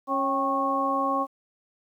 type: harmonic tone with a mistuned harmonic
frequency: 273.9 Hz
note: C#4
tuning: 21 cents flat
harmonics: 1 / 2 / 3 / 4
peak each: -30 / -30 / -30 / -25 dBFS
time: 0.07-1.27 s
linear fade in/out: 50 ms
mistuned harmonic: 3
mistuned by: -70 cents
effects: 10-bit